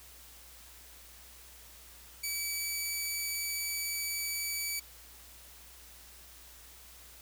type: tone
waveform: 10% pulse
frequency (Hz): 2292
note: D7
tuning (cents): -43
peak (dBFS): -24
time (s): 2.23-4.8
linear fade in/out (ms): 10
effects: added 60 Hz sine -58 dBFS peak until 7.21 s + white hiss -54 dBFS RMS until 7.21 s